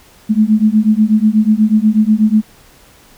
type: beating tone pair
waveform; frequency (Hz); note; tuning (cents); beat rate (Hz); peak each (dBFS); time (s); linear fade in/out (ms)
sine; 211.3 / 219.5; G#3 / A3; +30 / -4; 8.2; -11; 0.29-2.42; 20
effects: pink hiss -45 dBFS RMS until 3.17 s